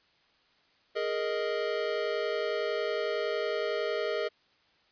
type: chord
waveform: square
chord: Ab suspended second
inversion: none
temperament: equal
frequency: 415.3 / 466.2 / 622.3 Hz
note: Ab4 / Bb4 / Eb5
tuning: 0 / 0 / 0 cents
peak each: -34 dBFS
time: 0.95-4.29 s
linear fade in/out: 20 ms
effects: white hiss -66 dBFS RMS until 4.91 s + resampled to 11025 Hz